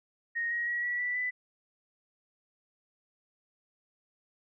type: tone with pitch steps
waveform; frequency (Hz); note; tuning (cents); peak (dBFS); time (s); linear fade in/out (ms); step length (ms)
sine; 1864.7 / 1889.6 / 1914.9 / 1940.5 / 1966.5 / 1992.8; A#6 / A#6 / A#6 / B6 / B6 / B6; 0 / +23 / +46 / -31 / -8 / +15; -29; 0.35-1.31; 20; 160
effects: none